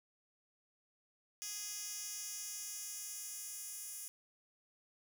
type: tone with high-pass filter sweep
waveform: 10% pulse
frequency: 414.2 Hz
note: G#4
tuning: 5 cents flat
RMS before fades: -45 dBFS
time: 1.42-4.08 s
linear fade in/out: 0 ms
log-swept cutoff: 5400 to 8700 Hz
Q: 1.4
effects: none